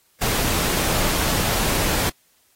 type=noise; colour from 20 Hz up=pink; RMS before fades=-22 dBFS; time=0.21-2.1 s; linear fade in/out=10 ms; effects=white hiss -61 dBFS RMS until 2.55 s + AAC 48 kbps